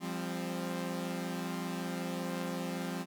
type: chord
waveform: sawtooth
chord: F suspended second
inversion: none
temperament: equal with one note detuned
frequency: 174.61 / 199.88 / 261.6 Hz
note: F3 / G3 / C4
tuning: 0 / +34 / 0 cents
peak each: -34 / -37 / -36 dBFS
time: 0-3.06 s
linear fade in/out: 50 ms
effects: none